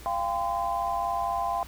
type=tone cluster; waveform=sine; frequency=691 / 795 / 1028 Hz; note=F5 / G5 / C6; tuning=-19 / +24 / -31 cents; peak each=-30 dBFS; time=0.06-1.63 s; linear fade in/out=0 ms; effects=added 60 Hz sine -45 dBFS peak until 1.67 s + pink hiss -48 dBFS RMS until 1.67 s